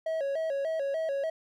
triangle tone with vibrato, 597 Hz, D5, 28 cents sharp, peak -26 dBFS, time 0.06-1.3 s, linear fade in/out 5 ms, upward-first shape square, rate 3.4 Hz, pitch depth 130 cents each way, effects none

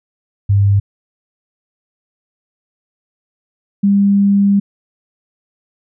sine tone pair in turn, 100 / 200 Hz, G2 / G3, +35 / +35 cents, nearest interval octave, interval 1200 cents, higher second, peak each -8 dBFS, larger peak neither, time 0.49-0.8 / 3.83-4.6 s, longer second, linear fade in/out 10 ms, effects none

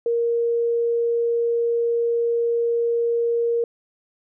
sine tone, 468.2 Hz, A#4, 8 cents sharp, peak -18 dBFS, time 0.06-3.64 s, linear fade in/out 2 ms, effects none

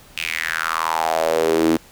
sawtooth tone with high-pass filter sweep, 81.1 Hz, E2, 28 cents flat, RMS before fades -20 dBFS, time 0.17-1.77 s, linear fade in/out 5 ms, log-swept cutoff 2700 to 280 Hz, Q 5.1, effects pink hiss -47 dBFS RMS until 1.91 s

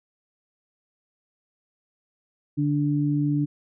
sine tone pair together, 146.05 / 292.1 Hz, D3 / D4, -9 / -9 cents, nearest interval octave, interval 1200 cents, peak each -23 dBFS, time 2.57-3.46 s, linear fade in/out 20 ms, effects none

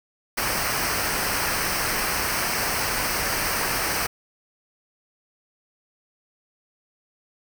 pink noise with comb filter, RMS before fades -25 dBFS, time 0.37-4.07 s, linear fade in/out 10 ms, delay 0.28 ms, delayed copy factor -0.65, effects none

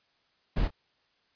brown noise with echo, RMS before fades -26 dBFS, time 0.56-0.68 s, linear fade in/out 10 ms, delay 26 ms, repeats 1, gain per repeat -12 dB, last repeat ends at 0.706 s, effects white hiss -70 dBFS RMS until 1.35 s + resampled to 11025 Hz

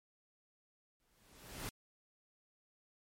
pink noise with exponential growth, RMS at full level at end -41 dBFS, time 1-1.69 s, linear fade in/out 0 ms, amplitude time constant 150 ms, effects MP3 64 kbps

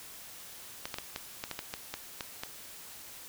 clicks, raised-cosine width 0.2 ms, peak -18 dBFS, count 11, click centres 0.855 / 0.942 / 0.985 / 1.161 / 1.439 / 1.513 / 1.591 / 1.739 / 1.94 / 2.208 / 2.435 s, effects white hiss -48 dBFS RMS until 3.28 s

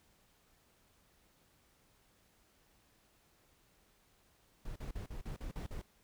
brown noise bursts, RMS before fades -42 dBFS, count 8, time 4.65-5.817 s, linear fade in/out 5 ms, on 110 ms, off 41 ms, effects pink hiss -70 dBFS RMS until 6.03 s

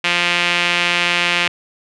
sawtooth tone with band-pass filter, 174.61 Hz, F3, in tune, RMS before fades -17 dBFS, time 0.04-1.48 s, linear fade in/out 5 ms, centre 2600 Hz, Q 2.3, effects resampled to 24000 Hz

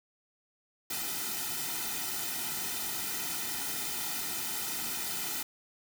white noise with comb filter, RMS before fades -35 dBFS, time 0.9-5.43 s, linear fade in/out 5 ms, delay 1.8 ms, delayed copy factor -0.9, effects none

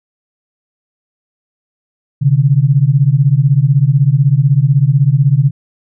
sine beating tone pair, 130.81 / 146.81 Hz, C3 / D3, 0 / 0 cents, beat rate 16 Hz, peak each -10 dBFS, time 2.21-5.51 s, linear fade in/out 20 ms, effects none

